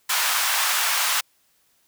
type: high-pass noise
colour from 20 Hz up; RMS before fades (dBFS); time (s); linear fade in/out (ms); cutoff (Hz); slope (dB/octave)
pink; -22; 0.09-1.21; 10; 910; 24
effects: white hiss -64 dBFS RMS until 1.87 s